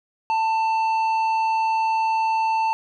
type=tone with tanh clipping; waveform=triangle; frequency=890 Hz; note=A5; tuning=20 cents sharp; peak=-20 dBFS; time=0.3-2.73 s; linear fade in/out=0 ms; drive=12 dB; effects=none